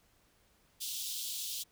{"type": "high-pass noise", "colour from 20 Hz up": "pink", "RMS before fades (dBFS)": -39, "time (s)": [0.8, 1.64], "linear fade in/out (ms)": 20, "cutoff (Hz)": 3100, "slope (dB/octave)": 48, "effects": ["pink hiss -69 dBFS RMS until 1.71 s"]}